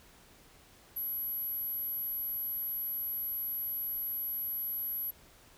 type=tone; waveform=sine; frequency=11760 Hz; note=F#9; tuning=12 cents flat; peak=-33 dBFS; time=0.96-5.11 s; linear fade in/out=10 ms; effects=pink hiss -59 dBFS RMS until 5.57 s